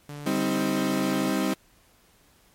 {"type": "tone with pitch glide", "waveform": "sawtooth", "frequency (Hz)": [145.9, 143.23], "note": ["D3", "D3"], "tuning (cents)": [-11, -43], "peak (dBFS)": -32, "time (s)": [0.09, 1.3], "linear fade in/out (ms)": 2, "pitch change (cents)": -32, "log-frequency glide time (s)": [0.67, 1.11]}
{"type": "chord", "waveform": "35% pulse", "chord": "C minor", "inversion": "second", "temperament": "equal with one note detuned", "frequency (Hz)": [196, 261.6, 314.7], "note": ["G3", "C4", "Eb4"], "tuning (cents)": [0, 0, 20], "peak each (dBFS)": -26, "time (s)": [0.26, 1.54], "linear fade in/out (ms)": 5}
{"effects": ["pink hiss -60 dBFS RMS until 2.54 s", "MP3 64 kbps"]}